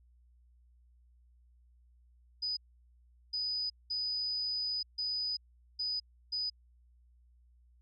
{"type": "tone bursts at uneven times", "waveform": "sine", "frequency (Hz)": 4978, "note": "D#8", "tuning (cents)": 0, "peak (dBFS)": -32, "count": 6, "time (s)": [[2.42, 2.57], [3.33, 3.7], [3.9, 4.83], [4.98, 5.37], [5.79, 6], [6.32, 6.5]], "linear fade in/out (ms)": 10, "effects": ["added 60 Hz sine -61 dBFS peak until 7.81 s"]}